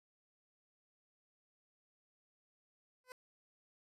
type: tone with exponential growth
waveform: 15% pulse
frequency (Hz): 506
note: B4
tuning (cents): +42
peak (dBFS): -39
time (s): 3.04-3.12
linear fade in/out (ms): 1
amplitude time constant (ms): 17
effects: resampled to 32000 Hz